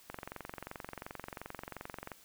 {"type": "click train", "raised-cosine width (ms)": 0.5, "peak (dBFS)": -26, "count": 47, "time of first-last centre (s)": [0.1, 2.118], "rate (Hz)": 22.8, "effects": ["white hiss -60 dBFS RMS until 2.24 s"]}